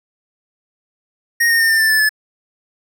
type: tone with pitch steps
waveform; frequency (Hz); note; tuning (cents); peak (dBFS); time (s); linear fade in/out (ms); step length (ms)
square; 1864.7 / 1841.2 / 1817.9 / 1794.9 / 1772.3 / 1749.9 / 1727.8; A#6 / A#6 / A#6 / A6 / A6 / A6 / A6; 0 / -22 / -44 / +34 / +12 / -10 / -32; -12; 1.4-2.093; 10; 99
effects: none